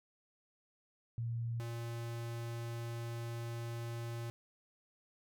sine / square tone pair in turn, 116.54 / 116.99 Hz, A#2 / A#2, 0 / +7 cents, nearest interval unison, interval 7 cents, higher second, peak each -35 / -40 dBFS, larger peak first, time 1.18-1.6 / 1.6-4.3 s, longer second, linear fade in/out 0 ms, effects none

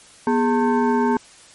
sine tone with frequency modulation, 243.1 Hz, B3, 27 cents flat, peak -15 dBFS, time 0.27-1.17 s, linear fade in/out 2 ms, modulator 656 Hz, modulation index 1.2, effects white hiss -47 dBFS RMS until 1.54 s + MP3 48 kbps

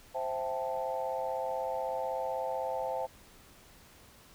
sine chord, A minor seventh, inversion first, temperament equal, 523.3 / 659.3 / 784 / 880 Hz, C5 / E5 / G5 / A5, 0 / 0 / 0 / 0 cents, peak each -35 / -37 / -38 / -37 dBFS, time 0.14-3.07 s, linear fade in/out 20 ms, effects tanh soft clip ceiling -22 dBFS + pink hiss -57 dBFS RMS until 4.34 s

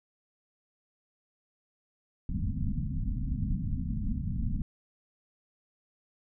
pink low-pass noise, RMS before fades -31 dBFS, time 2.29-4.62 s, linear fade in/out 2 ms, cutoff 260 Hz, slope 96 dB/octave, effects none

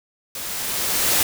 white noise with level ramp, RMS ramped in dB -31 to -17 dBFS, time 0.35-1.23 s, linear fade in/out 2 ms, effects none

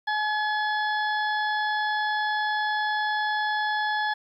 harmonic tone, 850 Hz, G#5, 40 cents sharp, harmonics 1 / 2 / 4 / 5 / 6, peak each -26 / -27 / -36 / -42 / -44 dBFS, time 0.07-4.14 s, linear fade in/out 10 ms, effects 10-bit

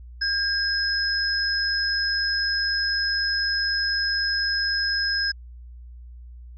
sine tone pair together, 1612 / 5122 Hz, G6 / D#8, +48 / +49 cents, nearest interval octave + minor sixth, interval 2001 cents, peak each -24 dBFS, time 0.21-5.32 s, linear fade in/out 10 ms, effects added 60 Hz sine -39 dBFS peak until 6.57 s

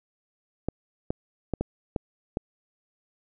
clicks, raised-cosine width 2 ms, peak -13 dBFS, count 6, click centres 0.686 / 1.105 / 1.537 / 1.61 / 1.962 / 2.371 s, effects none

